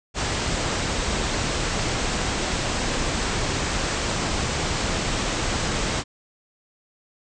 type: low-pass noise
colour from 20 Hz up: pink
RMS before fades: -25 dBFS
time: 0.14-6.04 s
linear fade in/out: 50 ms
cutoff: 8300 Hz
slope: 96 dB/octave
effects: none